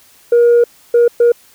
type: tone bursts at uneven times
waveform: sine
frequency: 474.9 Hz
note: A#4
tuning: 32 cents sharp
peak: -4 dBFS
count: 3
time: 0.32-0.64 / 0.94-1.08 / 1.2-1.32 s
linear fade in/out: 5 ms
effects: tanh soft clip ceiling -4 dBFS + white hiss -47 dBFS RMS until 1.54 s